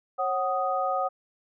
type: tone cluster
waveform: sine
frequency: 544 / 747 / 1246 Hz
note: C#5 / F#5 / D#6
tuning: -33 / +16 / +2 cents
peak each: -30 / -27 / -29 dBFS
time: 0.18-1.09 s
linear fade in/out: 20 ms
effects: none